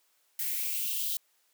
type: noise with high-pass filter sweep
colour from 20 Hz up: violet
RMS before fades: -32 dBFS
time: 0.39-1.17 s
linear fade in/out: 2 ms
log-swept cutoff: 1900 to 3500 Hz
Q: 4.3
effects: white hiss -70 dBFS RMS until 1.53 s + high-pass 400 Hz 12 dB/octave